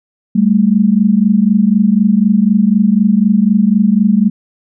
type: tone pair together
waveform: sine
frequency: 196 / 220 Hz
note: G3 / A3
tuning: 0 / 0 cents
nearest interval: major second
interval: 200 cents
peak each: -10 dBFS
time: 0.35-4.3 s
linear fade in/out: 10 ms
effects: none